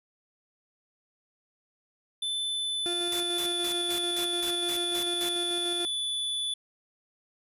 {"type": "tone with pitch glide", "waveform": "square", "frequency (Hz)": [3520, 3470], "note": ["A7", "A7"], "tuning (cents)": [0, -25], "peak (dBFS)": -29, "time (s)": [2.22, 6.54], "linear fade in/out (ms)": 5, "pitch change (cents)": -25, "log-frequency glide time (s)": [2.41, 3.76]}
{"type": "tone with tremolo", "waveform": "35% pulse", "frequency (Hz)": 349.2, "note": "F4", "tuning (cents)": 0, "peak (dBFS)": -30, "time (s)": [2.86, 5.85], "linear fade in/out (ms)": 0, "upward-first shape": "square", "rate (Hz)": 6.8, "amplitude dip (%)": 30}
{"type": "noise bursts", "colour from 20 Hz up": "white", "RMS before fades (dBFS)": -36, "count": 9, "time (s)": [3.12, 5.289], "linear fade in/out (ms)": 0, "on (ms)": 81, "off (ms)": 180}
{"effects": ["resampled to 32000 Hz"]}